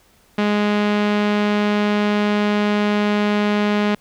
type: tone with low-pass filter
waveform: sawtooth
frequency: 207.7 Hz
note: G#3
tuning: in tune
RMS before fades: -18 dBFS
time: 0.38-3.95 s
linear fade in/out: 5 ms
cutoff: 3100 Hz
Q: 1.1
effects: pink hiss -55 dBFS RMS until 4 s